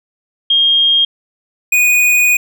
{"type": "tone pair in turn", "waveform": ["sine", "square"], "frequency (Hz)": [3230, 2472], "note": ["G#7", "D#7"], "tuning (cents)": [-49, -12], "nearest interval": "perfect fourth", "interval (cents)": 463, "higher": "first", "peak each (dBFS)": [-8, -9], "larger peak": "first", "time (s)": [[0.5, 1.05], [1.72, 2.37]], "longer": "second", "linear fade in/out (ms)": 5, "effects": []}